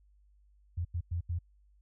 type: tone bursts at uneven times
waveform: sine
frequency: 85.9 Hz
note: F2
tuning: 28 cents flat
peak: -30 dBFS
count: 4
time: 0.77-0.85 / 0.94-1.01 / 1.11-1.21 / 1.29-1.39 s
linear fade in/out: 10 ms
effects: added 50 Hz sine -61 dBFS peak until 1.81 s